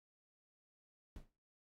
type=noise with exponential decay; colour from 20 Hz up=brown; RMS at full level=-45 dBFS; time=1.16-1.32 s; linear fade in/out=1 ms; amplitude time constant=33 ms; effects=noise-tail reverb RT60 0.4 s tail -21 dB re dry + AAC 48 kbps